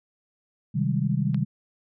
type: chord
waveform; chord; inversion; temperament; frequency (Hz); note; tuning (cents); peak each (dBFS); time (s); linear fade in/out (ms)
sine; Ab major seventh; first; equal with one note detuned; 130.81 / 155.56 / 194.76 / 207.7; C3 / Eb3 / G3 / Ab3; 0 / 0 / -11 / 0; -26 / -26 / -27 / -32; 0.74-1.45; 20
type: click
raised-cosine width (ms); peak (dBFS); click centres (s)
0.3; -25; 1.345
effects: none